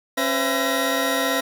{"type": "tone cluster", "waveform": "25% pulse", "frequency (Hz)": [272.3, 506, 673, 1885], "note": ["C#4", "B4", "E5", "A#6"], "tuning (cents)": [-31, 42, 36, 19], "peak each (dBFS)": -22, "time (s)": [0.17, 1.41], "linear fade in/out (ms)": 10, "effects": []}